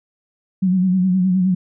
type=tone with vibrato; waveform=sine; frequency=185 Hz; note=F#3; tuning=in tune; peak=-13 dBFS; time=0.62-1.55 s; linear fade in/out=10 ms; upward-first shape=sine; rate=9.6 Hz; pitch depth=56 cents each way; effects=none